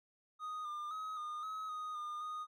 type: tone with pitch steps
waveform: triangle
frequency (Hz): 1244 / 1202 / 1270 / 1220 / 1278 / 1245 / 1213 / 1237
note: D#6 / D6 / D#6 / D#6 / D#6 / D#6 / D#6 / D#6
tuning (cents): -1 / +40 / +35 / -34 / +46 / +1 / -44 / -10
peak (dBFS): -38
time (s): 0.39-2.47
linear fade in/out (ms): 50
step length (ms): 260
effects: none